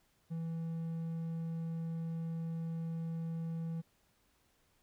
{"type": "tone", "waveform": "triangle", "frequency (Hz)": 164.5, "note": "E3", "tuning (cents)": -3, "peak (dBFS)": -34, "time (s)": [0.3, 3.82], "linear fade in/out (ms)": 20, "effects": ["pink hiss -73 dBFS RMS until 4.82 s"]}